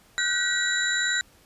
sine tone cluster, 1459 / 1540 / 1919 / 3916 / 7160 Hz, F#6 / G6 / A#6 / B7 / A8, -25 / -31 / +50 / -15 / +29 cents, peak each -30 / -28 / -28 / -28 / -31 dBFS, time 0.18-1.21 s, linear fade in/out 0 ms, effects pink hiss -57 dBFS RMS until 1.45 s + resampled to 32000 Hz

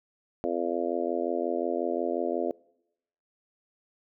harmonic tone, 85.6 Hz, F2, 34 cents flat, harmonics 3 / 4 / 5 / 6 / 7 / 8, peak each -35 / -32 / -33 / -35 / -33 / -35 dBFS, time 0.44-2.51 s, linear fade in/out 0 ms, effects noise-tail reverb RT60 0.8 s tail -23 dB re dry

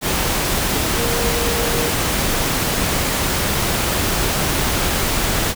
sine tone in noise, 470 Hz, A#4, 14 cents sharp, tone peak -23 dBFS, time 0.95-1.93 s, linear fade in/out 50 ms, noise pink, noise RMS -19 dBFS, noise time 0.01-5.55 s, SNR -7 dB, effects none

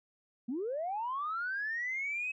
sine linear sweep, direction up, 220 to 2573 Hz, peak -32 dBFS, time 0.48-2.32 s, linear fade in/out 10 ms, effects tanh soft clip ceiling -28 dBFS

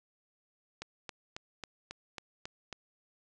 click train, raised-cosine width 0.2 ms, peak -23 dBFS, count 8, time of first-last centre 0.82-2.727 s, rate 3.67 Hz, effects resampled to 22050 Hz

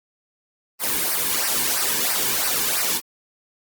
white noise with flanger, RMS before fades -22 dBFS, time 0.79-3.01 s, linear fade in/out 50 ms, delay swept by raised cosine 0.28 to 1.58 ms, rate 3 Hz, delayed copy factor -0.75, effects Opus 24 kbps

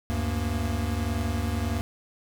square tone cluster, 74.7 / 96.3 / 235.1 Hz, D2 / G2 / A#3, +30 / -30 / +15 cents, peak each -30 / -30 / -33 dBFS, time 0.1-1.81 s, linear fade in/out 0 ms, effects none

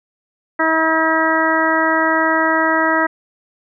harmonic tone, 320.9 Hz, E4, 46 cents flat, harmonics 1 / 2 / 3 / 4 / 5 / 6, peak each -20 / -20 / -20 / -20 / -20 / -20 dBFS, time 0.59-3.07 s, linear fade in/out 10 ms, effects none

